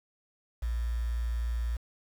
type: tone with quantisation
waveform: sine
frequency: 58.27 Hz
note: A#1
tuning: in tune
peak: -28 dBFS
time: 0.62-1.77 s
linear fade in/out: 10 ms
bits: 8
effects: none